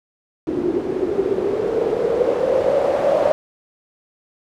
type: noise with low-pass filter sweep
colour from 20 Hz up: blue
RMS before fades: -19 dBFS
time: 0.47-3.32 s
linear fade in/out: 0 ms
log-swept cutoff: 330 to 610 Hz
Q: 8.7
effects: none